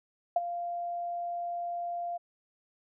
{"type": "tone with ADSR envelope", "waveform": "sine", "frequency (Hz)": 695, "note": "F5", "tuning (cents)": -9, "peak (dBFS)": -20, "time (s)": [0.36, 2.18], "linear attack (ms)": 4, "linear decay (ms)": 28, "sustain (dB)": -12, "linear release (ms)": 17, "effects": []}